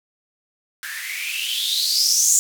violet noise with band-pass filter sweep, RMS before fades -21 dBFS, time 0.83-2.39 s, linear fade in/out 0 ms, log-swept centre 1600 to 7200 Hz, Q 8.8, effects none

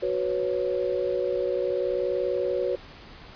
sine chord, F# suspended fourth, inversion none, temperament equal, 370 / 493.9 / 554.4 Hz, F#4 / B4 / C#5, 0 / 0 / 0 cents, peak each -28 dBFS, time 0.02-2.76 s, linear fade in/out 10 ms, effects pink hiss -46 dBFS RMS until 3.35 s + resampled to 11025 Hz

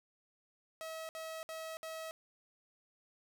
sawtooth tone bursts, 643 Hz, E5, 43 cents flat, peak -38 dBFS, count 4, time 0.81-2.11 s, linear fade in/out 0 ms, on 280 ms, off 60 ms, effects none

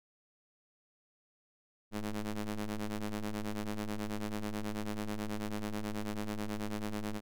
sawtooth ring-modulated tone, 104.4 Hz, G#2, 10 cents sharp, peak -28 dBFS, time 1.91-7.21 s, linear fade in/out 50 ms, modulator 109 Hz, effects none

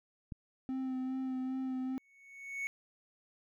click, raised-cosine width 5 ms, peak -29 dBFS, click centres 0.322 s
triangle tone with vibrato, 260.1 Hz, C4, 10 cents flat, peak -32 dBFS, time 0.69-1.98 s, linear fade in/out 0 ms, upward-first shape sine, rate 2.5 Hz, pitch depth 18 cents each way
triangle tone with exponential growth, 2217 Hz, C#7, in tune, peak -31 dBFS, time 1.93-2.67 s, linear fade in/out 0 ms, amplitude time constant 160 ms
effects none

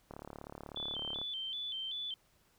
click train, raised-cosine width 1 ms, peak -31 dBFS, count 41, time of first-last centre 0.11-1.215 s, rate 36.2 Hz
sine tone with vibrato, 3290 Hz, G#7, 17 cents flat, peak -37 dBFS, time 0.76-2.14 s, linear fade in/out 2 ms, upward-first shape square, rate 2.6 Hz, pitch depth 92 cents each way
effects pink hiss -70 dBFS RMS until 2.58 s

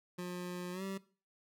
25% pulse tone with pitch glide, 178.6 to 193.64 Hz, F3 to G3, +39 to -21 cents, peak -35 dBFS, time 0.18-0.98 s, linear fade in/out 10 ms, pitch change +140 cents, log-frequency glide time 0.72-0.83 s, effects noise-tail reverb RT60 0.4 s tail -19 dB re dry

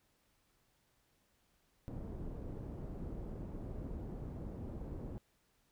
pink low-pass noise, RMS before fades -44 dBFS, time 1.88-5.18 s, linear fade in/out 0 ms, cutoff 400 Hz, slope 12 dB/octave, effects pink hiss -75 dBFS RMS until 5.71 s

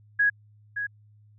sine tone with echo, 1661 Hz, G#6, in tune, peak -18 dBFS, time 0.19-0.3 s, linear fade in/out 10 ms, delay 570 ms, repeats 1, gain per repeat -9 dB, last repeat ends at 0.87 s, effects added 105 Hz sine -53 dBFS peak until 1.38 s

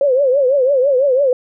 sine tone with vibrato, 536 Hz, C5, 42 cents sharp, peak -10 dBFS, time 0.01-1.33 s, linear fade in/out 2 ms, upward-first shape triangle, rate 6 Hz, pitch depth 160 cents each way, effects none

